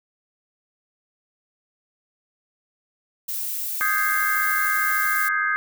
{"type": "noise", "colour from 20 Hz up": "violet", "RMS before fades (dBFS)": -28, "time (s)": [3.28, 5.29], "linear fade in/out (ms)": 10}
{"type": "chord", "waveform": "sine", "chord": "Ab major seventh", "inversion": "second", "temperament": "equal", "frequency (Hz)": [1244.5, 1568, 1661.2, 2093], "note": ["Eb6", "G6", "Ab6", "C7"], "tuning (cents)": [0, 0, 0, 0], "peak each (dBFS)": [-25, -24, -26, -28], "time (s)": [3.81, 5.56], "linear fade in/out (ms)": 0}
{"effects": []}